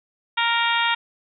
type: harmonic tone with a mistuned harmonic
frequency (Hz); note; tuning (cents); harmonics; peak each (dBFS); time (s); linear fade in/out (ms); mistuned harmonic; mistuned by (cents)
466.2; A#4; 0; 2 / 3 / 4 / 5 / 6 / 7 / 8; -23 / -25 / -26 / -27 / -28 / -28 / -29; 0.37-0.95; 10; 8; -25
effects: none